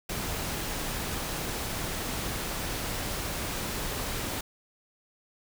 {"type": "noise", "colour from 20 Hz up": "pink", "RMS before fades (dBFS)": -33, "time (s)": [0.09, 4.41], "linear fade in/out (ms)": 5, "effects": []}